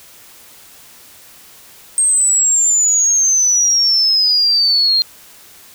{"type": "exponential sweep", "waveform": "sine", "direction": "down", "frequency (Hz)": [8480, 4186], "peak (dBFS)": -10, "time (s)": [1.98, 5.02], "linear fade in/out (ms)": 0, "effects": ["white hiss -42 dBFS RMS until 5.74 s"]}